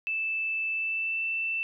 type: tone with pitch glide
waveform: sine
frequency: 2637 to 2665 Hz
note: E7 to E7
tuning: 0 to +18 cents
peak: -27 dBFS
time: 0.07-1.63 s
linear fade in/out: 0 ms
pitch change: +18 cents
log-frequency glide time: 0.71-1.24 s
effects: none